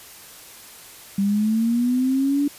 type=linear sweep; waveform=sine; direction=up; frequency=195.1 to 290 Hz; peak=-17 dBFS; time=1.18-2.48 s; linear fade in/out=5 ms; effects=white hiss -43 dBFS RMS until 2.58 s + resampled to 32000 Hz